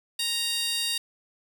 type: tone with high-pass filter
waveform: 15% pulse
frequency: 932.3 Hz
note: A#5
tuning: in tune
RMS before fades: -28 dBFS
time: 0.19-0.98 s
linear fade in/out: 5 ms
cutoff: 4300 Hz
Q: 1.7
effects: none